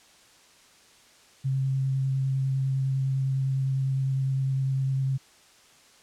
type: tone with vibrato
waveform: sine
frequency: 133.9 Hz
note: C3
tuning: 40 cents sharp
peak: -23 dBFS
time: 1.44-5.18 s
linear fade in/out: 20 ms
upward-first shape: square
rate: 9.9 Hz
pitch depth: 9 cents each way
effects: white hiss -56 dBFS RMS until 6.02 s + low-pass 8000 Hz 12 dB/octave